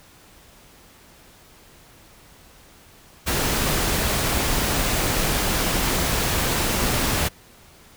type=noise; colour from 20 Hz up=pink; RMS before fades=-22 dBFS; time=3.26-7.29 s; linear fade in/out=20 ms; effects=pink hiss -50 dBFS RMS until 7.96 s